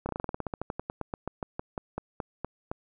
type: slowing click train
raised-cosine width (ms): 1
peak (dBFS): -18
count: 25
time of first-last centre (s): 0.06-2.715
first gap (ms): 30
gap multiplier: 1.1
effects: none